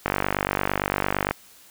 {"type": "click train", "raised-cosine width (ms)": 0.5, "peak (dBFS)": -6, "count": 62, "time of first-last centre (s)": [0.06, 1.31], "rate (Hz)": 48.8, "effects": ["white hiss -51 dBFS RMS until 1.7 s"]}